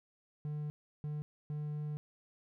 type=tone bursts at uneven times; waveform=triangle; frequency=149.6 Hz; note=D3; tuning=32 cents sharp; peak=-34 dBFS; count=3; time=0.45-0.7 / 1.04-1.22 / 1.5-1.97 s; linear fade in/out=0 ms; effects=none